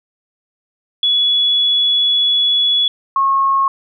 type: tone pair in turn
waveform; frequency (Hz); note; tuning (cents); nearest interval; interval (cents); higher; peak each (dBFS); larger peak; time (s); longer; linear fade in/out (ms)
sine; 3394 / 1088.4; G#7 / C#6; +37 / -32; octave + minor sixth; 1969; first; -11; neither; 1.03-2.88 / 3.16-3.68; first; 2
effects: none